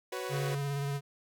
sawtooth chord, F# suspended fourth, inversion none, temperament equal with one note detuned, 373 / 493.9 / 554.4 Hz, F#4 / B4 / C#5, +14 / 0 / 0 cents, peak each -35 / -35 / -38 dBFS, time 0.12-0.55 s, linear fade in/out 5 ms
square tone with vibrato, 140.9 Hz, C#3, 29 cents sharp, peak -32 dBFS, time 0.29-1.01 s, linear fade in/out 50 ms, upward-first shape square, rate 17 Hz, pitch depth 17 cents each way
effects none

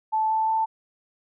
sine tone with pitch steps, 874 / 880.1 / 886.2 Hz, A5 / A5 / A5, -12 / 0 / +12 cents, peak -20 dBFS, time 0.12-0.66 s, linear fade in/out 20 ms, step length 180 ms, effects none

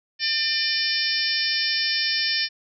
harmonic tone with a mistuned harmonic, 599 Hz, D5, 34 cents sharp, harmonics 3 / 4 / 5 / 6 / 7 / 8 / 9, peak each -28 / -30 / -31 / -32 / -31 / -27 / -26 dBFS, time 0.19-2.49 s, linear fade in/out 50 ms, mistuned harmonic 7, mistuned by +23 cents, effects none

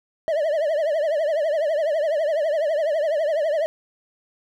triangle tone with vibrato, 615 Hz, D#5, 20 cents flat, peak -17 dBFS, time 0.28-3.66 s, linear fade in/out 0 ms, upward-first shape triangle, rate 12 Hz, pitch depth 160 cents each way, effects none

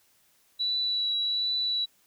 sine tone with vibrato, 3936 Hz, B7, 7 cents flat, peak -25 dBFS, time 0.59-1.86 s, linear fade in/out 20 ms, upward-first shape triangle, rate 1.3 Hz, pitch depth 17 cents each way, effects white hiss -65 dBFS RMS until 2.06 s

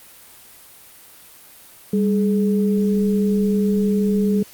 sine tone pair together, 198.66 / 424 Hz, G3 / G#4, +23 / +36 cents, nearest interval octave + minor second, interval 1313 cents, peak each -16 / -22 dBFS, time 1.93-4.43 s, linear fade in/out 5 ms, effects white hiss -45 dBFS RMS until 4.53 s + Opus 32 kbps

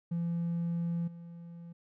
triangle tone with level steps, 170 Hz, F3, 46 cents flat, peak -27 / -42 dBFS, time 0.11-1.73 s, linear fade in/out 10 ms, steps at 1.07 s, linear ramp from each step 10 ms, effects tanh soft clip ceiling -25 dBFS

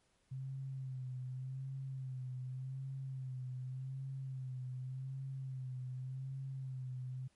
sine tone with vibrato, 130.81 Hz, C3, in tune, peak -40 dBFS, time 0.31-7.28 s, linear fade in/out 10 ms, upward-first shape sine, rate 0.86 Hz, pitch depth 48 cents each way, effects pink hiss -75 dBFS RMS until 7.35 s + MP3 48 kbps

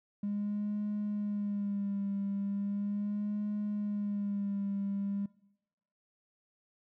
triangle tone with vibrato, 203.5 Hz, G#3, 35 cents flat, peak -28 dBFS, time 0.23-5.26 s, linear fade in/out 5 ms, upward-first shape sine, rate 0.38 Hz, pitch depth 40 cents each way, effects noise-tail reverb RT60 0.9 s tail -24 dB re dry + tanh soft clip ceiling -28 dBFS

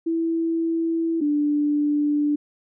sine tone pair in turn, 329.6 / 294.2 Hz, E4 / D4, 0 / +3 cents, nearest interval major second, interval 197 cents, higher first, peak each -20 / -18 dBFS, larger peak second, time 0.06-1.21 / 1.21-2.36 s, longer neither, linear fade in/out 10 ms, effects none

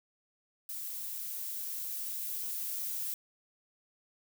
violet noise with level ramp, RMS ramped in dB -40 to -36 dBFS, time 0.69-3.14 s, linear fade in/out 2 ms, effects none

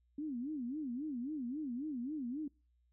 sine tone with vibrato, 271.5 Hz, C#4, 36 cents flat, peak -37 dBFS, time 0.18-2.48 s, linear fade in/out 5 ms, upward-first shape sine, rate 3.7 Hz, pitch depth 250 cents each way, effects noise-tail reverb RT60 0.3 s tail -25 dB re dry + added 60 Hz sine -70 dBFS peak until 2.92 s

